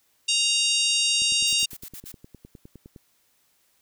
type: harmonic tone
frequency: 932.3 Hz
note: A#5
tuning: in tune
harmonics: 3 / 4 / 5 / 6 / 7 / 8 / 9 / 10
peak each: -24 / -26 / -28 / -30 / -31 / -32 / -33 / -34 dBFS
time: 0.28-1.66 s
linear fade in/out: 10 ms
type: click train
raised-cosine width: 3 ms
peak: -31 dBFS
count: 18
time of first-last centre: 1.22-2.962 s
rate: 9.76 Hz
type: noise bursts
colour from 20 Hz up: blue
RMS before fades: -40 dBFS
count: 6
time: 1.47-2.119 s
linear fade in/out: 5 ms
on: 64 ms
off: 53 ms
effects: white hiss -66 dBFS RMS until 3.81 s